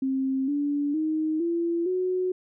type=tone with pitch steps; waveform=sine; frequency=266 / 288.4 / 312.7 / 339 / 367.6 Hz; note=C4 / D4 / D#4 / E4 / F#4; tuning=+29 / -31 / +9 / +49 / -11 cents; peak=-23 dBFS; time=0.02-2.32 s; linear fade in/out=5 ms; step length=460 ms; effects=none